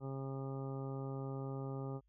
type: harmonic tone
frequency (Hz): 135.1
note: C#3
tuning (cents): -44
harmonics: 1 / 2 / 3 / 4 / 5 / 6 / 7 / 8 / 9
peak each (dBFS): -41 / -47 / -47 / -51 / -58 / -54 / -60 / -65 / -55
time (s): 0-2.01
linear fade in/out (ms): 50
effects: added 52 Hz sine -70 dBFS peak until 2.08 s